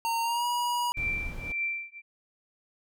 square tone with pitch glide, 920 to 965.2 Hz, A#5 to B5, -23 to -40 cents, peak -27 dBFS, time 0.05-0.92 s, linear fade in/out 0 ms, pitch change +83 cents, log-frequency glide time 0.22-0.46 s
sine tone with tremolo, 2349 Hz, D7, in tune, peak -26 dBFS, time 0.94-2.02 s, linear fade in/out 50 ms, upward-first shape triangle, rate 1.8 Hz, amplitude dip 100%
brown noise, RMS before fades -37 dBFS, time 0.97-1.52 s, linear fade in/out 0 ms
effects none

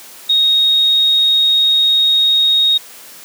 sine tone, 3743 Hz, A#7, 6 cents sharp, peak -9 dBFS, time 0.29-2.78 s, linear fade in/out 10 ms, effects white hiss -37 dBFS RMS until 3.24 s + high-pass 200 Hz 12 dB/octave

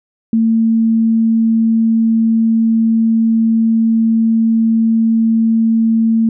sine tone, 225.4 Hz, A3, 42 cents sharp, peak -9 dBFS, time 0.33-6.29 s, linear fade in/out 2 ms, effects none

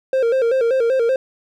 triangle tone with vibrato, 493.9 Hz, B4, in tune, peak -12 dBFS, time 0.13-1.16 s, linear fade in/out 2 ms, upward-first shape square, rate 5.2 Hz, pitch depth 110 cents each way, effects none

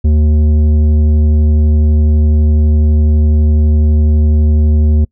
triangle tone with tanh clipping, 76 Hz, D#2, 40 cents flat, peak -8 dBFS, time 0.04-5.05 s, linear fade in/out 10 ms, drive 14 dB, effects noise-tail reverb RT60 0.1 s tail -26 dB re dry

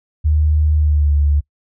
sine tone with pitch glide, 76.3 to 72.73 Hz, D#2 to D2, -33 to -16 cents, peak -11 dBFS, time 0.24-1.41 s, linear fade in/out 20 ms, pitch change -83 cents, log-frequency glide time 0.76-1.13 s, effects noise-tail reverb RT60 0.1 s tail -23 dB re dry

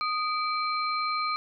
sine tone cluster, 1240 / 2318 / 4149 Hz, D#6 / D7 / C8, -6 / -23 / -15 cents, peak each -27 / -34 / -35 dBFS, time 0.01-1.36 s, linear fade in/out 0 ms, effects none

